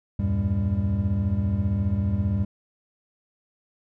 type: tone cluster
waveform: triangle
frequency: 80.3 / 95.2 / 113.6 / 199 Hz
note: E2 / F#2 / A#2 / G3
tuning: -45 / +50 / -44 / +26 cents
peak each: -27 / -22 / -29 / -25 dBFS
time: 0.19-2.45 s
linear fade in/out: 5 ms
effects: none